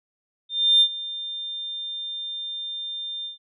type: tone with ADSR envelope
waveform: sine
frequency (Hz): 3600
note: A7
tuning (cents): +39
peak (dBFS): -11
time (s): 0.49-3.38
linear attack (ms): 320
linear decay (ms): 69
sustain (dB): -18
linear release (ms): 130
effects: tanh soft clip ceiling -8 dBFS